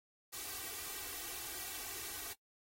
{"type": "noise with comb filter", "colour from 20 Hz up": "white", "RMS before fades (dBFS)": -44, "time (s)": [0.32, 2.34], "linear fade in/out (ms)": 20, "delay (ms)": 2.6, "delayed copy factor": 0.9, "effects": ["noise-tail reverb RT60 0.1 s tail -21 dB re dry", "AAC 48 kbps"]}